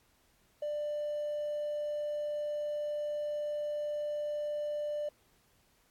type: tone with hard clipping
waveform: triangle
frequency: 593 Hz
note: D5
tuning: 17 cents sharp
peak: -33 dBFS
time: 0.62-5.09 s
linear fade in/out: 5 ms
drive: 4 dB
effects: pink hiss -69 dBFS RMS until 5.9 s + AAC 64 kbps